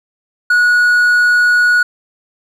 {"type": "tone", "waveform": "triangle", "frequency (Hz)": 1459, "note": "F#6", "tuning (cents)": -25, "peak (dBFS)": -6, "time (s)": [0.5, 1.83], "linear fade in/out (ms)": 5, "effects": []}